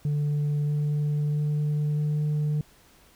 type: tone with pitch steps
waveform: sine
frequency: 147.1 / 148.12 / 149.15 / 150.19 Hz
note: D3 / D3 / D3 / D3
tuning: +3 / +15 / +27 / +39 cents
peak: -20 dBFS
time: 0.05-2.61 s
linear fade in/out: 2 ms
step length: 640 ms
effects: tanh soft clip ceiling -22 dBFS + pink hiss -57 dBFS RMS until 3.15 s

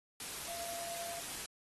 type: tone in noise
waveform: sine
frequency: 684 Hz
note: F5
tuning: 36 cents flat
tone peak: -45 dBFS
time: 0.48-1.2 s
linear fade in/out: 2 ms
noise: white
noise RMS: -43 dBFS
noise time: 0.2-1.46 s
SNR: -5 dB
effects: AAC 32 kbps

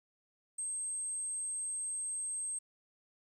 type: tone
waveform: sine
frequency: 8372 Hz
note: C9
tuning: in tune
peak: -33 dBFS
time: 0.58-2.59 s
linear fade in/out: 10 ms
effects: tanh soft clip ceiling -34 dBFS + 11-bit

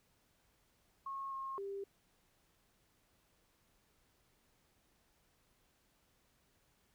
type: tone with pitch steps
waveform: sine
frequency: 1088 / 1076 / 395.9 Hz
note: C#6 / C6 / G4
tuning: -33 / +48 / +17 cents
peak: -40 dBFS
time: 1.06-1.84 s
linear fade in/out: 5 ms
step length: 260 ms
effects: pink hiss -74 dBFS RMS until 6.94 s

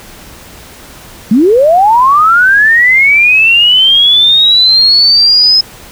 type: linear sweep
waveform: sine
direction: up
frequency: 196.4 to 5140 Hz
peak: -3 dBFS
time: 1.31-5.61 s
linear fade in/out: 5 ms
effects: pink hiss -33 dBFS RMS until 5.91 s

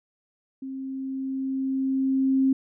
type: tone with level ramp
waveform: sine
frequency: 266.4 Hz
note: C4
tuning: 31 cents sharp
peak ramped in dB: -32 to -17 dBFS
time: 0.62-2.53 s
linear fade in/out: 5 ms
effects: none

